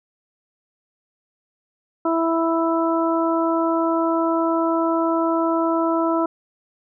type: harmonic tone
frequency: 329.6 Hz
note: E4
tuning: in tune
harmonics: 1 / 2 / 3 / 4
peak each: -20 / -23 / -25 / -26 dBFS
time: 2.05-6.26 s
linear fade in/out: 5 ms
effects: none